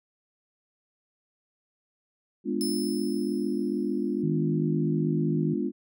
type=chord; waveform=sine; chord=G# diminished seventh; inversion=none; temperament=equal with one note detuned; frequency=207.1 / 246.9 / 293.7 / 349.2 Hz; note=G#3 / B3 / D4 / F4; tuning=-5 / 0 / 0 / 0 cents; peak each=-31 dBFS; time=2.44-5.72 s; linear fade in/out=50 ms
type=tone with exponential decay; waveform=20% pulse; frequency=5240 Hz; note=E8; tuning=11 cents flat; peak=-25 dBFS; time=2.61-4.22 s; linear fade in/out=0 ms; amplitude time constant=350 ms
type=tone with vibrato; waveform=sine; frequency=157.8 Hz; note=D#3; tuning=25 cents sharp; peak=-26 dBFS; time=4.23-5.54 s; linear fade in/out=10 ms; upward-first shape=sine; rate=20 Hz; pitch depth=13 cents each way
effects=none